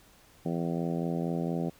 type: harmonic tone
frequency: 84.3 Hz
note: E2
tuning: 39 cents sharp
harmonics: 2 / 3 / 4 / 5 / 6 / 7 / 8 / 9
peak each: -31 / -35 / -37 / -39 / -41 / -42 / -43 / -44 dBFS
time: 0.45-1.7 s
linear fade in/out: 10 ms
effects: pink hiss -59 dBFS RMS until 1.79 s